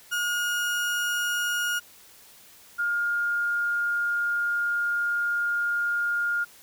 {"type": "tone pair in turn", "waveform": ["35% pulse", "sine"], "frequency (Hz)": [1434, 1415.1], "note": ["F6", "F6"], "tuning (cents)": [45, 22], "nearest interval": "unison", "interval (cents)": 23, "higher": "first", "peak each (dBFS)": -23, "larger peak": "neither", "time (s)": [[0.11, 1.8], [2.78, 6.45]], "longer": "second", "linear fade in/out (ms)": 20, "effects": ["white hiss -52 dBFS RMS until 6.62 s"]}